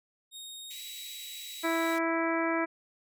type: tone with pitch glide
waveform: sawtooth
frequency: 3724 to 3884 Hz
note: A#7 to B7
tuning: -2 to -30 cents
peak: -39 dBFS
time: 0.31-1.98 s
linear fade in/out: 50 ms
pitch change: +72 cents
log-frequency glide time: 0.67-0.8 s
type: high-pass noise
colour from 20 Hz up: pink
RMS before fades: -47 dBFS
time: 0.7-1.99 s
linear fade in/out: 10 ms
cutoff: 2000 Hz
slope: 96 dB/octave
type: harmonic tone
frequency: 329.6 Hz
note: E4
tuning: in tune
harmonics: 1 / 2 / 3 / 4 / 5 / 6 / 7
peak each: -30 / -33 / -35 / -36 / -37 / -38 / -38 dBFS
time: 1.63-2.66 s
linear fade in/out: 20 ms
effects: none